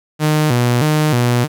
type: tone with vibrato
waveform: sawtooth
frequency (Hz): 136.4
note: C#3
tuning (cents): -28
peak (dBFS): -8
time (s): 0.19-1.48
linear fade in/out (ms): 50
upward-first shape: square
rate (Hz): 1.6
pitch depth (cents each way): 200
effects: 8-bit